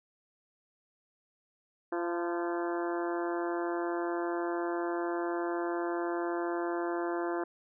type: harmonic tone with a mistuned harmonic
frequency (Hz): 172.1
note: F3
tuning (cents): -25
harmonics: 2 / 3 / 4 / 5 / 6 / 7 / 8 / 9 / 10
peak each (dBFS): -32 / -41 / -38 / -43 / -42 / -46 / -46 / -45 / -49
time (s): 1.92-7.44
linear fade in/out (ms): 5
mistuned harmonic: 5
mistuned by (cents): +39
effects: none